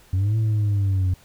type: linear two-way sweep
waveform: sine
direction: up then down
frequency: 90.5 to 111.6 to 90.5 Hz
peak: -15 dBFS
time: 0.13-1.14 s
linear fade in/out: 5 ms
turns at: 0.37 s
effects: tanh soft clip ceiling -17 dBFS + pink hiss -53 dBFS RMS until 1.24 s